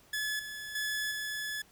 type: tone with level steps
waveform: sawtooth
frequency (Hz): 1713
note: A6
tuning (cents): -47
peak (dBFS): -28 / -36 / -28 / -31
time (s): 0.13-1.62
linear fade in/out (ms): 5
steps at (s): 0.39 / 0.75 / 1.11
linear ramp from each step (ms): 5
effects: pink hiss -61 dBFS RMS until 1.71 s